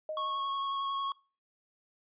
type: tone with exponential decay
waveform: sine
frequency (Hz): 621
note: D#5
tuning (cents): -3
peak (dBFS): -32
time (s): 0.09-0.65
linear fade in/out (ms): 2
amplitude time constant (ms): 120
type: tone with vibrato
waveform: square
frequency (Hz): 1100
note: C#6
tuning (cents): -14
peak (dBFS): -32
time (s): 0.17-1.12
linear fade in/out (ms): 2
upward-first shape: square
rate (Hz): 11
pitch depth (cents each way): 9
effects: noise-tail reverb RT60 0.4 s tail -25 dB re dry + resampled to 8000 Hz